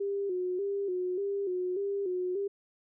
sine tone with vibrato, 381 Hz, G4, 49 cents flat, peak -29 dBFS, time 0-2.48 s, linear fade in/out 10 ms, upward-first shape square, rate 1.7 Hz, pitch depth 81 cents each way, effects none

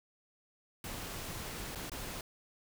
pink noise with dropouts, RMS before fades -42 dBFS, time 0.84-2.21 s, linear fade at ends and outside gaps 2 ms, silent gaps 1.75-1.756 / 1.897-1.917 s, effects none

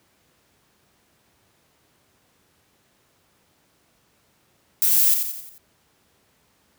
violet noise with echo, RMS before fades -18 dBFS, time 4.82-5.14 s, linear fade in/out 0 ms, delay 88 ms, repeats 5, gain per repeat -6 dB, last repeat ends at 5.58 s, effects pink hiss -63 dBFS RMS until 6.78 s + high-pass 80 Hz 12 dB/octave

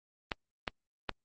clicks, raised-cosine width 0.3 ms, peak -15 dBFS, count 3, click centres 0.318 / 0.678 / 1.093 s, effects Opus 32 kbps

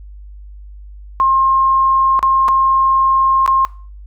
sine tone with dropouts, 1066 Hz, C6, 32 cents sharp, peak -9 dBFS, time 1.2-3.65 s, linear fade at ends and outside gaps 0 ms, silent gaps 2.192-2.228 / 2.482-2.486 / 3.462-3.477 s, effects noise-tail reverb RT60 0.4 s tail -20 dB re dry + added 50 Hz sine -32 dBFS peak until 4.06 s

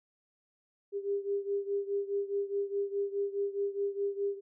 sine beating tone pair, 399.3 / 404.1 Hz, G4 / G#4, +32 / -47 cents, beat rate 4.8 Hz, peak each -32 / -35 dBFS, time 0.92-4.41 s, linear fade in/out 50 ms, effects none

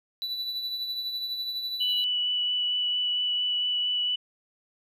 triangle tone with tremolo, 3963 Hz, B7, 5 cents sharp, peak -26 dBFS, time 0.22-2.04 s, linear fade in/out 0 ms, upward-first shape triangle, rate 12 Hz, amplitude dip 50%
sine tone with vibrato, 2960 Hz, F#7, in tune, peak -24 dBFS, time 1.8-4.16 s, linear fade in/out 10 ms, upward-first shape sine, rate 4.4 Hz, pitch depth 9 cents each way
effects none

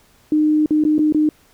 sine tone with dropouts, 305.3 Hz, D#4, 33 cents flat, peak -12 dBFS, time 0.32-1.29 s, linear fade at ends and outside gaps 2 ms, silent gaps 0.66-0.707 / 0.839-0.85 / 0.982-0.991 / 1.124-1.146 s, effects pink hiss -54 dBFS RMS until 1.53 s

